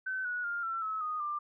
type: tone with pitch steps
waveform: sine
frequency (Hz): 1526 / 1463.8 / 1404.2 / 1347 / 1292.1 / 1239.5 / 1189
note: G6 / F#6 / F6 / E6 / E6 / D#6 / D6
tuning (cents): -47 / -19 / +9 / +37 / -35 / -7 / +21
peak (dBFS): -32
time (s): 0.06-1.39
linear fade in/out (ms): 10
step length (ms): 190
effects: none